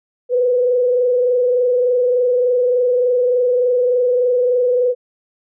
sine tone with frequency modulation, 495.6 Hz, B4, 6 cents sharp, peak -12 dBFS, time 0.29-4.95 s, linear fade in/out 50 ms, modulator 23.4 Hz, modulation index 0.56, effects none

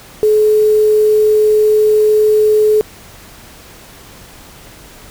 sine tone with quantisation, 426.9 Hz, G#4, 48 cents sharp, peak -7 dBFS, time 0.23-2.81 s, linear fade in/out 0 ms, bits 5, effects pink hiss -38 dBFS RMS until 5.1 s

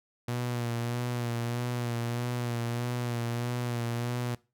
sawtooth tone with vibrato, 120 Hz, B2, 49 cents flat, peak -26 dBFS, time 0.28-4.35 s, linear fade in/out 5 ms, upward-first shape sine, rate 1.6 Hz, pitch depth 36 cents each way, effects noise-tail reverb RT60 0.3 s tail -21 dB re dry

